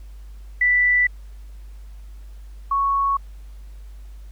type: tone pair in turn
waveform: sine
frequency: 1975.5 / 1108.7 Hz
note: B6 / C#6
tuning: 0 / 0 cents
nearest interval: minor seventh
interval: 1000 cents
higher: first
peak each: -14 / -17 dBFS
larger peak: first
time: 0.61-1.07 / 2.71-3.17 s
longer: neither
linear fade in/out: 5 ms
effects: added 50 Hz sine -36 dBFS peak until 4.31 s + pink hiss -58 dBFS RMS until 4.31 s